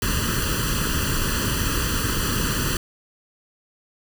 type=noise with comb filter; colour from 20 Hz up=pink; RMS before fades=-23 dBFS; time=0.02-2.77 s; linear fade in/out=2 ms; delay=0.67 ms; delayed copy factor=+1; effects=none